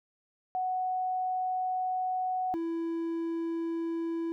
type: tone pair in turn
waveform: sine / triangle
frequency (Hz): 741 / 332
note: F#5 / E4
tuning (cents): +2 / +12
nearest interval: octave + major second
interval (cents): 1390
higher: first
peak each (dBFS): -28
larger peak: neither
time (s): 0.55-2.54 / 2.54-4.32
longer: first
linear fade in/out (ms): 0
effects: none